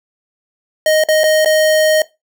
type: tone with dropouts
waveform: square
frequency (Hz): 622.3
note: D#5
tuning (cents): 0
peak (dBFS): -10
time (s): 0.86-2.02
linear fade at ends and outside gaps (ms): 2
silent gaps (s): 1.038-1.086 / 1.235-1.239 / 1.448-1.458
effects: noise-tail reverb RT60 0.2 s tail -18 dB re dry